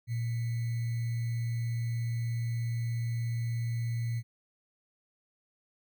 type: tone with sample-and-hold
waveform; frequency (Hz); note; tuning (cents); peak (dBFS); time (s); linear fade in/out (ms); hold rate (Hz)
sine; 116.8; A#2; +4; -29; 0.07-4.23; 50; 2100
effects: none